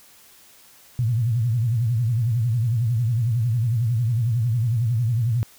sine tone with vibrato, 116.54 Hz, A#2, in tune, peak -18 dBFS, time 0.99-5.43 s, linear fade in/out 0 ms, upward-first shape sine, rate 11 Hz, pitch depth 140 cents each way, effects white hiss -51 dBFS RMS until 5.58 s

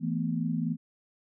sine chord, E suspended fourth, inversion none, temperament equal with one note detuned, 164.81 / 223.1 / 246.9 Hz, E3 / A3 / B3, 0 / +24 / 0 cents, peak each -30 / -32 / -32 dBFS, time 0-0.77 s, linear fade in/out 50 ms, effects none

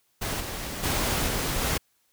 pink noise with level steps, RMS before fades -30 / -34 / -26 / -28 / -26 dBFS, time 0.21-1.78 s, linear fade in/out 10 ms, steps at 0.4 / 0.83 / 1.27 / 1.61 s, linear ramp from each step 10 ms, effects white hiss -69 dBFS RMS until 2.12 s

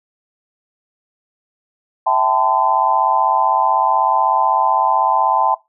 sine chord, A minor seventh, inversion second, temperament equal with one note detuned, 659.3 / 784 / 880 / 1020.8 Hz, E5 / G5 / A5 / C6, 0 / 0 / 0 / -43 cents, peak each -21 / -18 / -16 / -17 dBFS, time 2.06-5.55 s, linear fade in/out 10 ms, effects noise-tail reverb RT60 0.2 s tail -20 dB re dry

